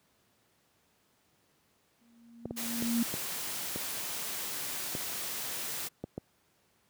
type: tone with exponential growth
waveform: sine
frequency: 233.4 Hz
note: A#3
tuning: 2 cents sharp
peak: -24 dBFS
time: 2.01-3.03 s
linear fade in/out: 5 ms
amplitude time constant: 220 ms
type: clicks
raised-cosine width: 2 ms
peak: -22 dBFS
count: 8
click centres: 2.456 / 2.509 / 2.824 / 3.14 / 3.76 / 4.951 / 6.04 / 6.179 s
type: noise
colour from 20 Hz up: white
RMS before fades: -37 dBFS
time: 2.56-5.89 s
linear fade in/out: 20 ms
effects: pink hiss -70 dBFS RMS until 6.89 s + high-pass 100 Hz 12 dB/octave